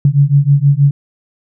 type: beating tone pair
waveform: sine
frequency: 138.59 / 144.89 Hz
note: C#3 / D3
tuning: 0 / -23 cents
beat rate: 6.3 Hz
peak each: -10 dBFS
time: 0.05-0.91 s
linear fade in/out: 2 ms
effects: none